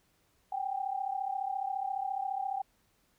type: tone pair together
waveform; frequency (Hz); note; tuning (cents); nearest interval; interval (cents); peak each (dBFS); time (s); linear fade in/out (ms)
sine; 765.5 / 800; G5 / G5; -41 / +35; minor second; 76; -34 / -35; 0.52-2.62; 5
effects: pink hiss -71 dBFS RMS until 3.18 s